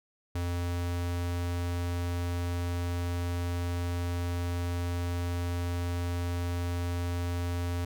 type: tone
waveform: square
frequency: 87.31 Hz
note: F2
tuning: in tune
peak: -30 dBFS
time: 0.35-7.85 s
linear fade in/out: 5 ms
effects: none